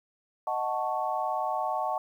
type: chord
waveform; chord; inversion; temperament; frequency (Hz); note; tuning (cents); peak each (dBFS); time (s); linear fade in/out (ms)
sine; D# half-diminished seventh; none; equal; 622.3 / 740 / 880 / 1108.7; D#5 / F#5 / A5 / C#6; 0 / 0 / 0 / 0; -34 / -31 / -32 / -34; 0.47-1.98; 2
effects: 10-bit